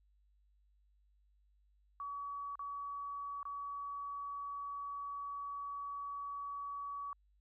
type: tone with dropouts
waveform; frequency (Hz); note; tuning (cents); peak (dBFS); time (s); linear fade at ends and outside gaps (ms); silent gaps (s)
sine; 1135; C#6; +41; -40; 2-7.13; 1; 2.555-2.593 / 3.43-3.453
effects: added 50 Hz sine -68 dBFS peak until 7.4 s

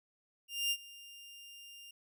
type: tone with ADSR envelope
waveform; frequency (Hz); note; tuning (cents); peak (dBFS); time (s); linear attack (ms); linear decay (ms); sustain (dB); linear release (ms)
sawtooth; 2800; F7; +4; -26; 0.48-1.91; 230; 57; -21; 4
effects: none

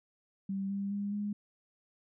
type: tone with pitch steps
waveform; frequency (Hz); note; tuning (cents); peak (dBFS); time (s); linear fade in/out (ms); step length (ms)
sine; 195 / 198.64 / 202.3 / 206.1; G3 / G3 / G#3 / G#3; -9 / +23 / -45 / -13; -32; 0.49-1.33; 5; 210
effects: none

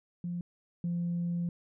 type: tone pair in turn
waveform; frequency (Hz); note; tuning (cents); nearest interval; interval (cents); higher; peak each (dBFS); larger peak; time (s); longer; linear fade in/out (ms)
sine; 174.61 / 172.7; F3 / F3; 0 / -19; unison; 19; first; -32 / -28; second; 0.24-0.41 / 0.84-1.49; second; 2
effects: tanh soft clip ceiling -26 dBFS

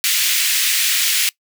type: high-pass noise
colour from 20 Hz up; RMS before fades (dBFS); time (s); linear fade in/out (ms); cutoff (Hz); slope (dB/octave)
pink; -17; 0.04-1.29; 0; 2100; 24
effects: noise-tail reverb RT60 0.1 s tail -22 dB re dry

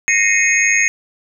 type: tone cluster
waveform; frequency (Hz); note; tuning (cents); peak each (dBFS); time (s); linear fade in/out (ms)
sine; 1852 / 2089 / 2191 / 2505 / 6530; A#6 / C7 / C#7 / D#7 / G#8; -12 / -3 / -21 / +11 / -30; -18; 0.08-0.88; 0
effects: none

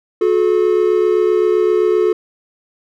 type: tone pair together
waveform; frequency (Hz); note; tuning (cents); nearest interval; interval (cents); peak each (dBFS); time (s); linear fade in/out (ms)
triangle; 362.8 / 430.5; F#4 / A4; -34 / -38; minor third; 296; -12; 0.21-2.13; 5
effects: none

